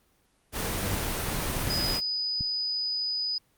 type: noise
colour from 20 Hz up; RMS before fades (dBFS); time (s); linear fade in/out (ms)
pink; -30; 0.52-2.01; 50
type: tone with exponential growth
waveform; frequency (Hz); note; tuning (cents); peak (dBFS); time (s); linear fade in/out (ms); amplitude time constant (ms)
sawtooth; 98; G2; 0; -22; 0.54-0.95; 5; 87
type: clicks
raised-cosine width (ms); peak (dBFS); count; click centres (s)
5; -23; 10; 1.287 / 1.348 / 1.388 / 1.5 / 1.569 / 1.614 / 1.676 / 1.786 / 1.846 / 2.409
type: tone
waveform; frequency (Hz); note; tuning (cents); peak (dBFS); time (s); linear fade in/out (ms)
sine; 4978; D#8; 0; -27; 1.7-3.38; 2
effects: pink hiss -67 dBFS RMS until 3.57 s + Opus 24 kbps